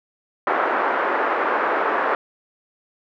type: band-pass noise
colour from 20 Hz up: white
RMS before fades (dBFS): -21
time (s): 0.47-2.15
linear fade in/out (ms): 2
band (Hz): 340 to 1500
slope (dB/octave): 24
effects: none